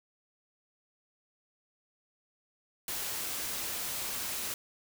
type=noise; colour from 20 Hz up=white; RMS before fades=-36 dBFS; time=2.88-4.54 s; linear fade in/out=2 ms; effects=none